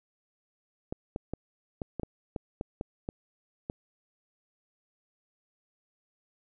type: clicks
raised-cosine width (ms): 2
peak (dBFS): -20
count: 11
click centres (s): 0.925 / 1.161 / 1.336 / 1.818 / 1.997 / 2.033 / 2.362 / 2.611 / 2.811 / 3.089 / 3.699
effects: none